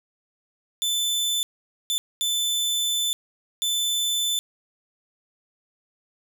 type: tone bursts at uneven times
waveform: sawtooth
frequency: 3520 Hz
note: A7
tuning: in tune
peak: -19 dBFS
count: 4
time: 0.82-1.43 / 1.9-1.98 / 2.21-3.13 / 3.62-4.39 s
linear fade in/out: 0 ms
effects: none